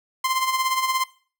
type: tone with tremolo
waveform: sawtooth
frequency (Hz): 1043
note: C6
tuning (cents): -6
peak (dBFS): -15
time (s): 0.24-1.04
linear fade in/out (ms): 5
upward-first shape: sine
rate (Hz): 17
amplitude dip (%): 60
effects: noise-tail reverb RT60 0.4 s tail -19 dB re dry